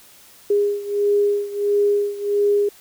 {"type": "beating tone pair", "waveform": "sine", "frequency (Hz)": [408.3, 409.8], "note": ["G#4", "G#4"], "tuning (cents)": [-29, -23], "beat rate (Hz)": 1.5, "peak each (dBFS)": [-18, -21], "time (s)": [0.5, 2.69], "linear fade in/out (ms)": 5, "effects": ["white hiss -48 dBFS RMS until 2.8 s"]}